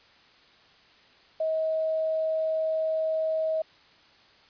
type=tone with quantisation; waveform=sine; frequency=636 Hz; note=D#5; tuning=38 cents sharp; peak=-24 dBFS; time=1.4-3.62 s; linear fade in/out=5 ms; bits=9; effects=white hiss -57 dBFS RMS until 4.49 s + resampled to 11025 Hz